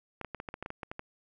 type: clicks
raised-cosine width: 0.5 ms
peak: -23 dBFS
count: 12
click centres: 0.213 / 0.247 / 0.347 / 0.401 / 0.488 / 0.541 / 0.626 / 0.661 / 0.704 / 0.832 / 0.915 / 0.994 s
effects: none